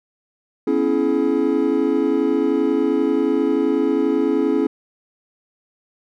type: chord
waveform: triangle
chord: C# minor seventh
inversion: third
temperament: equal with one note detuned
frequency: 246.9 / 277.2 / 329.6 / 423.8 Hz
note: B3 / C#4 / E4 / G#4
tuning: 0 / 0 / 0 / +35 cents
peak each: -23 / -18 / -19 / -19 dBFS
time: 0.67-4.67 s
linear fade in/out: 5 ms
effects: none